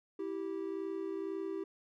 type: tone pair together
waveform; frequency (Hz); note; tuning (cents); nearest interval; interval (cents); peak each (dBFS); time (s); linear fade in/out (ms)
triangle; 327.5 / 389.5; E4 / G4; -11 / -11; minor third; 300; -38 / -36; 0.19-1.64; 5
effects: none